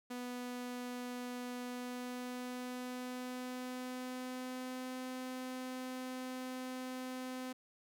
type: tone with pitch glide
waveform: sawtooth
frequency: 246.9 to 255.9 Hz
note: B3 to C4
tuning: 0 to -38 cents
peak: -37 dBFS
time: 0.1-7.53 s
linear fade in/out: 10 ms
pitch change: +62 cents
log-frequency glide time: 1.63-4.98 s
effects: none